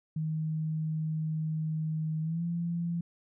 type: tone with pitch glide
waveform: sine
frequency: 157.1 to 170.33 Hz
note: D#3 to F3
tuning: +17 to -43 cents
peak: -29 dBFS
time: 0.16-3.01 s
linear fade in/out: 5 ms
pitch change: +140 cents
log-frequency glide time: 2.22-2.43 s
effects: none